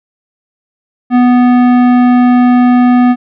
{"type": "tone with tanh clipping", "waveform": "sine", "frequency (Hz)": 246.9, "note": "B3", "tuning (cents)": 0, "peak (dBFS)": -6, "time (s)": [1.1, 3.16], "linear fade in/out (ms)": 50, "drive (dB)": 15, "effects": []}